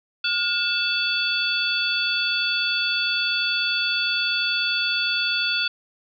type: tone cluster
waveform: sine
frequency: 1426 / 2645 / 3431 / 4514 Hz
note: F6 / E7 / A7 / C#8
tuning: +36 / +5 / -44 / +31 cents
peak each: -26 dBFS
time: 0.24-5.68 s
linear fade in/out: 5 ms
effects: none